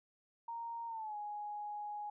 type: tone with pitch glide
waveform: sine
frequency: 929 to 832.4 Hz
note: A#5 to G#5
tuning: -6 to +4 cents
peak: -40 dBFS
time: 0.48-2.1 s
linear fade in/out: 5 ms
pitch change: -190 cents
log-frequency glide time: 0.87-1.16 s
effects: none